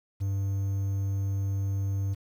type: tone with quantisation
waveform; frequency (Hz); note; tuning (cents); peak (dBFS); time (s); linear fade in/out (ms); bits
triangle; 98; G2; 0; -24; 0.2-2.15; 20; 9
effects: none